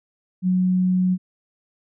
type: tone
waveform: sine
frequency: 183.6 Hz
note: F#3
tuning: 13 cents flat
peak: -16 dBFS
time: 0.42-1.18 s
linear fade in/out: 50 ms
effects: none